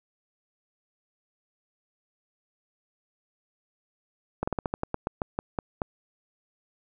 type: slowing click train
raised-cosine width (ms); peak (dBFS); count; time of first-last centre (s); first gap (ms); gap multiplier
1; -13; 13; 4.43-5.818; 45; 1.16
effects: none